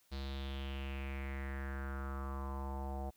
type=tone with low-pass filter sweep; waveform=square; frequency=68 Hz; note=C#2; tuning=33 cents flat; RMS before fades=-41 dBFS; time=0.11-3.11 s; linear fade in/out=20 ms; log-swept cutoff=4300 to 720 Hz; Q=4.7; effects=white hiss -71 dBFS RMS until 3.16 s